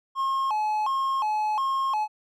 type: tone with vibrato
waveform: triangle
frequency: 958 Hz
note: A#5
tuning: 47 cents sharp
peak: -21 dBFS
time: 0.15-2.08 s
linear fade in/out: 50 ms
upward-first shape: square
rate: 1.4 Hz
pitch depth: 200 cents each way
effects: none